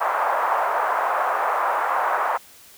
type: band-pass noise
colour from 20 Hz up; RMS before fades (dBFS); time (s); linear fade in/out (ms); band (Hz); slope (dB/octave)
white; -22; 0-2.38; 20; 660 to 1200; 24
effects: white hiss -48 dBFS RMS until 2.77 s